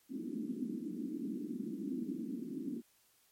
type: band-pass noise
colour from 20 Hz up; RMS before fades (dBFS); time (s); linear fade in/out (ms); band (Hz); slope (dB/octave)
pink; -40; 0.09-2.82; 50; 210 to 320; 48
effects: white hiss -70 dBFS RMS until 3.31 s + MP3 64 kbps